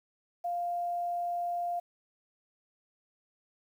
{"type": "tone with quantisation", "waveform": "sine", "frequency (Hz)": 698.5, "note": "F5", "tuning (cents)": 0, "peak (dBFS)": -30, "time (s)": [0.44, 1.8], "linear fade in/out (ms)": 10, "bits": 10, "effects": []}